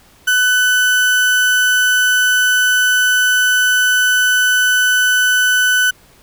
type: tone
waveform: 35% pulse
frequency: 1500 Hz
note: F#6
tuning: 23 cents sharp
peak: -9 dBFS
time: 0.27-5.91 s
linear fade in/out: 10 ms
effects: pink hiss -48 dBFS RMS until 6.22 s